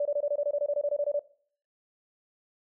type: tone bursts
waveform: sine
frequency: 580 Hz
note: D5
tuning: 22 cents flat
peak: -24 dBFS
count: 16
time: 0-1.194 s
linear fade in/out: 5 ms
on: 54 ms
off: 22 ms
effects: noise-tail reverb RT60 0.5 s tail -18 dB re dry